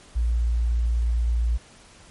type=tone; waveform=sine; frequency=58.2 Hz; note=A#1; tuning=2 cents flat; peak=-19 dBFS; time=0.15-1.58 s; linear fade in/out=20 ms; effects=pink hiss -50 dBFS RMS until 2.1 s + MP3 48 kbps